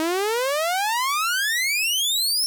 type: exponential sweep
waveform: sawtooth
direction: up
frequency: 311.1 to 5440 Hz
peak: -17 dBFS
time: 0-2.46 s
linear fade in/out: 0 ms
effects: none